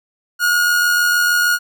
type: tone with amplitude modulation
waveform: 45% pulse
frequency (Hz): 1438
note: F#6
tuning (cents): -50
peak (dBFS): -11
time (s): 0.39-1.59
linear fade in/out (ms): 50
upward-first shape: sine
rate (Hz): 86.5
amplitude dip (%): 35
effects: none